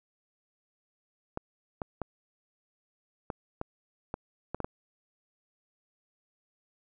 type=clicks; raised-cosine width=1 ms; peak=-19 dBFS; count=9; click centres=1.374 / 1.818 / 2.017 / 3.302 / 3.614 / 4.141 / 4.546 / 4.603 / 4.645 s; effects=none